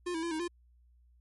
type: tone with pitch steps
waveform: square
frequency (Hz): 354.2 / 324.5 / 339.7 / 314.7 / 348.2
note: F4 / E4 / F4 / D#4 / F4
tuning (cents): +24 / -27 / -48 / +20 / -5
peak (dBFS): -33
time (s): 0.06-0.48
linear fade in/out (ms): 10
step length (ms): 84
effects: added 60 Hz sine -60 dBFS peak until 1.2 s + MP3 48 kbps